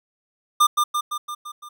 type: tone with echo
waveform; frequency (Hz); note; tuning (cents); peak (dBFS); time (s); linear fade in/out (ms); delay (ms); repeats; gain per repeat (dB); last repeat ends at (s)
square; 1200; D6; +37; -13; 0.6-0.67; 10; 170; 6; -4; 1.69
effects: none